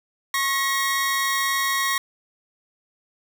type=tone pair together; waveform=sawtooth; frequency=1091 / 1899.8 Hz; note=C#6 / A#6; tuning=-28 / +32 cents; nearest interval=minor seventh; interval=960 cents; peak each=-20 dBFS; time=0.34-1.98 s; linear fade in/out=2 ms; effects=none